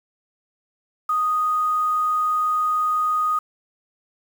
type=tone with quantisation; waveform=sine; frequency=1243 Hz; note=D#6; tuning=2 cents flat; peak=-18 dBFS; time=1.09-3.39 s; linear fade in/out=5 ms; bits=7; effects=none